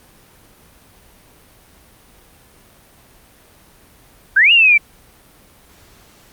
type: exponential two-way sweep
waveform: sine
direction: up then down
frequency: 1493 to 2875 to 2294 Hz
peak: -7 dBFS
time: 4.36-4.78 s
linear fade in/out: 10 ms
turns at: 4.52 s
effects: pink hiss -48 dBFS RMS until 6.32 s + Opus 32 kbps